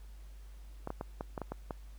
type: clicks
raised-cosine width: 1 ms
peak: -23 dBFS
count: 8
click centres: 0.874 / 0.904 / 1.011 / 1.209 / 1.378 / 1.417 / 1.52 / 1.708 s
effects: added 50 Hz sine -47 dBFS peak until 1.98 s + pink hiss -65 dBFS RMS until 1.98 s